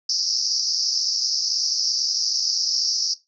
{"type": "band-pass noise", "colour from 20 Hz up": "pink", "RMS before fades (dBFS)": -23, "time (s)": [0.09, 3.14], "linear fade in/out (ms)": 5, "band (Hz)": [4800, 5700], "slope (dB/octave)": 96, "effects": ["noise-tail reverb RT60 0.2 s tail -17 dB re dry"]}